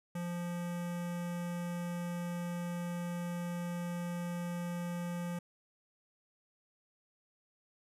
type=tone with notch filter; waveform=square; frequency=174.2 Hz; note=F3; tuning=4 cents flat; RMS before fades=-38 dBFS; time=0.15-5.39 s; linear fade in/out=5 ms; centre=4200 Hz; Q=1.5; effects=resampled to 32000 Hz